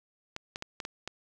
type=clicks; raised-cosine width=0.2 ms; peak=-19 dBFS; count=6; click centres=0.364 / 0.559 / 0.624 / 0.802 / 0.851 / 1.076 s; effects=none